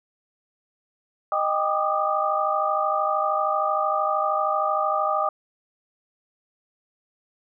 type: tone cluster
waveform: sine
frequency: 620 / 792 / 1183 / 1236 Hz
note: D#5 / G5 / D6 / D#6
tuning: -6 / +18 / +12 / -12 cents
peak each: -26 dBFS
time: 1.32-5.29 s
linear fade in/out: 2 ms
effects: none